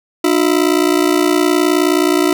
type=ring-modulated tone; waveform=40% pulse; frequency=330 Hz; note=E4; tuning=2 cents sharp; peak=-7 dBFS; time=0.24-2.33 s; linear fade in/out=2 ms; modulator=29.6 Hz; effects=none